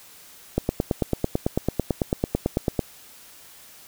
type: click train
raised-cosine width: 2 ms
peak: -7 dBFS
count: 21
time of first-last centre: 0.58-2.792 s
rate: 9.04 Hz
effects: white hiss -48 dBFS RMS until 3.87 s